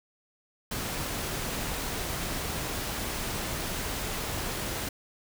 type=noise; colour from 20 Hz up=pink; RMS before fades=-33 dBFS; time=0.71-4.89 s; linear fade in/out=5 ms; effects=none